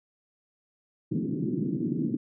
white band-pass noise, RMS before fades -29 dBFS, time 1.11-2.17 s, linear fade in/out 10 ms, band 130 to 340 Hz, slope 48 dB/octave, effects none

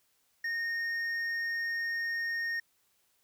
triangle tone with hard clipping, 1846 Hz, A#6, 17 cents flat, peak -32 dBFS, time 0.44-2.6 s, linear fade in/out 5 ms, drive 8 dB, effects white hiss -72 dBFS RMS until 3.23 s

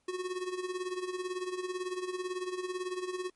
square tone with tremolo, 366.1 Hz, F#4, 18 cents flat, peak -32 dBFS, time 0.08-3.3 s, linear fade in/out 5 ms, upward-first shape sine, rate 18 Hz, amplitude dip 70%, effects pink hiss -75 dBFS RMS until 3.35 s + MP3 48 kbps

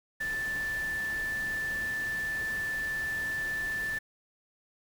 sine tone in noise, 1760 Hz, A6, in tune, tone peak -30 dBFS, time 0.2-3.99 s, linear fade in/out 10 ms, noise pink, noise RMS -44 dBFS, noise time 0.2-3.99 s, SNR +11 dB, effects none

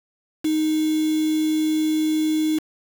sine tone with quantisation, 311.1 Hz, D#4, in tune, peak -18 dBFS, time 0.44-2.59 s, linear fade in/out 10 ms, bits 5, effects none

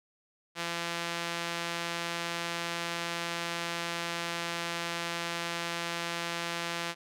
sawtooth tone with band-pass filter, 170.1 Hz, F3, 45 cents flat, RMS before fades -35 dBFS, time 0.55-6.95 s, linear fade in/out 50 ms, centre 3000 Hz, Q 0.59, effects none

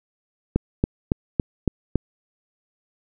click train, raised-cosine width 3 ms, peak -5 dBFS, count 6, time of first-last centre 0.56-1.957 s, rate 3.58 Hz, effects none

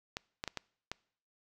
clicks, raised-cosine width 0.2 ms, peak -19 dBFS, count 5, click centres 0.169 / 0.439 / 0.477 / 0.573 / 0.916 s, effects noise-tail reverb RT60 0.6 s tail -25 dB re dry

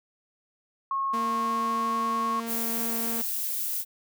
sine tone with pitch glide, 1088 to 1100 Hz, C#6 to C#6, -33 to -14 cents, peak -25 dBFS, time 0.91-2.4 s, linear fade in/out 2 ms, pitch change +19 cents, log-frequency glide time 1.02-1.98 s
sawtooth tone, 230 Hz, A#3, 23 cents flat, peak -28 dBFS, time 1.13-3.22 s, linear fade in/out 10 ms
violet noise, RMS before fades -30 dBFS, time 2.46-3.85 s, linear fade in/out 50 ms
effects none

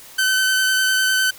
sawtooth tone with vibrato, 1527 Hz, G6, 46 cents flat, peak -12 dBFS, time 0.18-1.31 s, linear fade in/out 10 ms, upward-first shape square, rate 9.9 Hz, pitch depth 11 cents each way, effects white hiss -42 dBFS RMS until 1.38 s

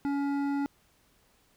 triangle tone with hard clipping, 281.7 Hz, C#4, 28 cents sharp, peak -29 dBFS, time 0.05-0.66 s, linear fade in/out 0 ms, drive 15 dB, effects pink hiss -66 dBFS RMS until 1.56 s

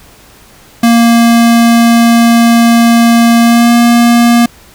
square tone with pitch glide, 233 to 236.4 Hz, A#3 to A#3, -1 to +24 cents, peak -4 dBFS, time 0.83-4.46 s, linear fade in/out 5 ms, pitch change +25 cents, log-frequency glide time 3.41-3.73 s, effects pink hiss -39 dBFS RMS until 4.74 s

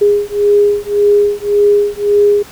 sine beating tone pair, 409.6 / 411.4 Hz, G#4 / G#4, -24 / -16 cents, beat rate 1.8 Hz, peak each -11 dBFS, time 0.01-2.43 s, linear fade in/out 10 ms, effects pink hiss -36 dBFS RMS until 2.51 s

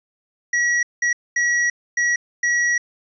square tone bursts at uneven times, 1921 Hz, B6, 48 cents flat, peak -17 dBFS, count 5, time 0.53-0.83 / 1.02-1.13 / 1.36-1.7 / 1.97-2.16 / 2.43-2.78 s, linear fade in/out 5 ms, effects resampled to 16000 Hz + 9-bit

